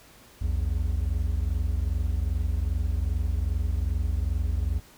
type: tone pair together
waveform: triangle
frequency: 59.9 / 82.41 Hz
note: A#1 / E2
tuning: +48 / 0 cents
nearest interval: tritone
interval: 552 cents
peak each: -24 / -25 dBFS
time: 0.41-4.8 s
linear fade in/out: 10 ms
effects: pink hiss -53 dBFS RMS until 4.97 s